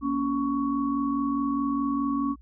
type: tone cluster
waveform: sine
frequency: 235 / 279.8 / 1117 Hz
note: A#3 / C#4 / C#6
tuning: +14 / +16 / +13 cents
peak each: -31 / -25 / -31 dBFS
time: 0.01-2.36 s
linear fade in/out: 50 ms
effects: added 60 Hz sine -48 dBFS peak until 2.41 s